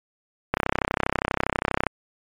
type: click train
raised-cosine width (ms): 0.5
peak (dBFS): -5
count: 44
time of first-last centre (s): 0.54-1.867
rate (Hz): 32.4
effects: MP3 96 kbps